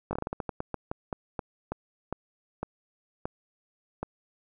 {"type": "slowing click train", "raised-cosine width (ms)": 1, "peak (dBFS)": -17, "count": 19, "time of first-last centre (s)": [0.11, 4.03], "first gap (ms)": 20, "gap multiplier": 1.24, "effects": []}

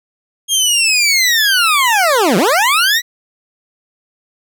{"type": "linear two-way sweep", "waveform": "20% pulse", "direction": "down then up", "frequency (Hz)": [3270, 162.5, 1988], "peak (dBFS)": -5, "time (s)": [0.48, 3.02], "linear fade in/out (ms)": 50, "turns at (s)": 2.37, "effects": []}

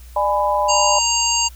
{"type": "chord", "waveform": "sine", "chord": "G# diminished", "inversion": "second", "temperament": "just", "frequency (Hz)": [598, 830.6, 996.7], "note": ["D5", "G#5", "B5"], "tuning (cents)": [31, 0, 16], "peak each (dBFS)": [-20, -20, -19], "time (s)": [0.16, 0.99], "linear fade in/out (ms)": 5}
{"type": "harmonic tone", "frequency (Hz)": 932.3, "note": "A#5", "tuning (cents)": 0, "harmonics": [1, 3, 5, 7, 8], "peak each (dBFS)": [-22, -22, -22, -22, -22], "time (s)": [0.68, 1.49], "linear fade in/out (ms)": 20}
{"effects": ["added 60 Hz sine -37 dBFS peak until 1.55 s", "white hiss -49 dBFS RMS until 1.55 s"]}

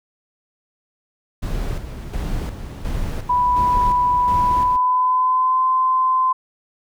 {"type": "noise with tremolo", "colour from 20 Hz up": "brown", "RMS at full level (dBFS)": -24, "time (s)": [1.42, 4.77], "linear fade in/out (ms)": 10, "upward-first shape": "square", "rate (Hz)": 1.4, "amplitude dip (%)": 55}
{"type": "tone with pitch glide", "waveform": "sine", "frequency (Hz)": [987.8, 1031.5], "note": ["B5", "C6"], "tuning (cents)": [0, -25], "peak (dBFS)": -14, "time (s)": [3.29, 6.33], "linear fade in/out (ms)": 10, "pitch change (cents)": 75, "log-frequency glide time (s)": [4.41, 5.65]}
{"effects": []}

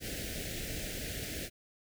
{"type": "band-stop noise", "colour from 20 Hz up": "pink", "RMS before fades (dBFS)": -39, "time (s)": [0, 1.5], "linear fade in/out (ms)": 50, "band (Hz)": [670, 1600], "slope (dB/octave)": 48, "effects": []}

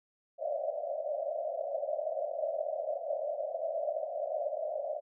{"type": "band-pass noise", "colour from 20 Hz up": "white", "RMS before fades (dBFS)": -35, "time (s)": [0.38, 5.01], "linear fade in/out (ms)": 50, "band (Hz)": [560, 670], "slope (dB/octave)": 96, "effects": []}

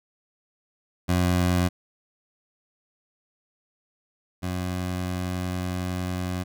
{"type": "tone pair in turn", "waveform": "20% pulse", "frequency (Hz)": [89.4, 90.91], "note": ["F2", "F#2"], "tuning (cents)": [41, -30], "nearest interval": "unison", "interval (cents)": 29, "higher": "second", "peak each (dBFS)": [-15, -22], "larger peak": "first", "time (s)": [[1.08, 1.69], [4.42, 6.44]], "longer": "second", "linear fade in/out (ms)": 20, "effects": []}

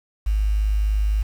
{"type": "tone with quantisation", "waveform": "sine", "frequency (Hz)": 51.91, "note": "G#1", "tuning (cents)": 0, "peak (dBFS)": -17, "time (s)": [0.26, 1.23], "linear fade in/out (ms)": 10, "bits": 7, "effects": []}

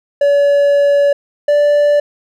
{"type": "tone pair in turn", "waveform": "triangle", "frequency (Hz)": [570, 584.3], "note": ["C#5", "D5"], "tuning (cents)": [48, -9], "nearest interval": "unison", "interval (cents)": 43, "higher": "second", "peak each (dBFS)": -6, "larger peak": "neither", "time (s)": [[0.21, 1.13], [1.48, 2]], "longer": "first", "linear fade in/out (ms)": 5, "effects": []}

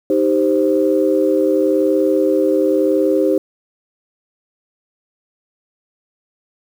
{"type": "chord", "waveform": "sine", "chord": "C minor", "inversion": "first", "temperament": "equal", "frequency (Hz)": [311.1, 392, 523.3], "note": ["Eb4", "G4", "C5"], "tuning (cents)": [0, 0, 0], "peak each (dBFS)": -16, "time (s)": [0.1, 3.38], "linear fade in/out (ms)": 2, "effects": ["tanh soft clip ceiling -2 dBFS", "7-bit"]}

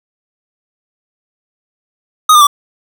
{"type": "tone with pitch steps", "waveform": "square", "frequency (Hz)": [1248, 1200.6, 1155], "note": ["D#6", "D6", "D6"], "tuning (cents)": [5, 38, -29], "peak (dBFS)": -4, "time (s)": [2.29, 2.47], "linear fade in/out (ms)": 5, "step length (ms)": 60, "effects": []}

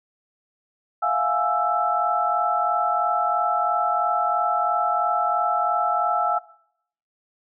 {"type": "tone cluster", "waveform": "sine", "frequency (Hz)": [671, 714, 834, 1324], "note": ["E5", "F5", "G#5", "E6"], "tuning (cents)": [31, 38, 7, 7], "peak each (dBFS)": [-29, -25, -26, -22], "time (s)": [1.02, 6.39], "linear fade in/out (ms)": 10, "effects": ["noise-tail reverb RT60 0.7 s tail -21 dB re dry"]}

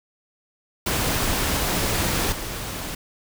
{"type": "noise with level steps", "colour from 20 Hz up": "pink", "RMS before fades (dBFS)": [-23, -31], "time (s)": [0.86, 2.95], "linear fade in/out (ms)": 5, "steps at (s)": 2.32, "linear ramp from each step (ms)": 5, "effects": []}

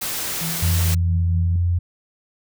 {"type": "noise", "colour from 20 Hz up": "white", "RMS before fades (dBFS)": -26, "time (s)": [0.01, 0.95], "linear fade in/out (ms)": 10}
{"type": "tone with tremolo", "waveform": "sine", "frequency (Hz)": 164.81, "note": "E3", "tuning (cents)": 0, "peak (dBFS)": -24, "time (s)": [0.41, 1.56], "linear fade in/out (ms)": 2, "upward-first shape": "triangle", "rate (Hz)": 4.4, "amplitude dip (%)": 65}
{"type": "tone", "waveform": "sine", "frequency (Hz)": 87.4, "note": "F2", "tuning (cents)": 2, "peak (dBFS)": -16, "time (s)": [0.62, 1.79], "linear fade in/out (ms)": 10}
{"effects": []}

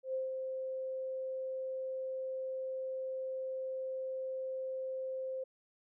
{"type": "tone with ADSR envelope", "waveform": "sine", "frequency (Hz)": 523.3, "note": "C5", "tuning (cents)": 0, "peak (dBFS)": -32, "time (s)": [0.03, 5.44], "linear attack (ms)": 110, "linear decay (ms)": 160, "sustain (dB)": -4, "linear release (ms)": 8, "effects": []}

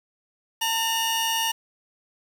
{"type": "tone pair together", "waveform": "sawtooth", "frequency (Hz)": [905, 2873], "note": ["A5", "F7"], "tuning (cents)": [48, 48], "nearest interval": "octave + minor sixth", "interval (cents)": 2000, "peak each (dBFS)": -22, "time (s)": [0.61, 1.52], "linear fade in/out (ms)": 10, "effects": ["7-bit"]}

